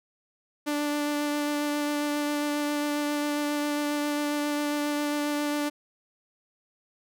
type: tone with vibrato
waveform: sawtooth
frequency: 293.7 Hz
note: D4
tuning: in tune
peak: -22 dBFS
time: 0.66-5.7 s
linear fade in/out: 20 ms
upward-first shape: sine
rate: 7.4 Hz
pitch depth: 10 cents each way
effects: none